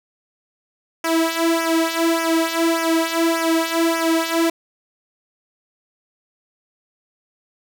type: tone with flanger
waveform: sawtooth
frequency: 329.3 Hz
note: E4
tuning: 2 cents flat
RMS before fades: -19 dBFS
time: 1.04-4.5 s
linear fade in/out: 5 ms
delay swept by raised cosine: 0.24 to 2.94 ms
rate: 1.7 Hz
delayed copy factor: -0.9
effects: none